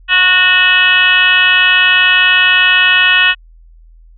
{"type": "tone with frequency modulation", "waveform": "sine", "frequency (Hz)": 2210, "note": "C#7", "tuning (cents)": -6, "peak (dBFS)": -6, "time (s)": [0.08, 3.35], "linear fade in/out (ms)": 50, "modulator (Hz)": 371, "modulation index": 2.4, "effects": ["added 41 Hz sine -38 dBFS peak until 4.17 s"]}